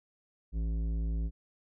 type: tone with tanh clipping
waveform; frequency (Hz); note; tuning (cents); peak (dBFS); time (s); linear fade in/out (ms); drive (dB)
sine; 55.2; A1; +6; -31; 0.52-1.31; 50; 12
effects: none